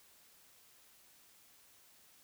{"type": "silence", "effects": ["white hiss -64 dBFS RMS until 2.23 s"]}